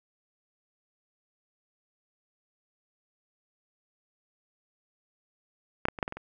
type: clicks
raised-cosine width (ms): 0.5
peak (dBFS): -9 / -11 / -23 / -11 / -19 / -22 / -25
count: 7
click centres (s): 5.854 / 5.885 / 5.988 / 6.028 / 6.079 / 6.124 / 6.17
effects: none